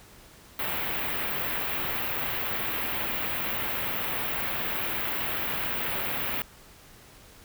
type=band-stop noise; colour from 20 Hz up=white; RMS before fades=-30 dBFS; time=0.59-6.42 s; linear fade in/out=2 ms; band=3000 to 16000 Hz; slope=24 dB/octave; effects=pink hiss -52 dBFS RMS until 7.44 s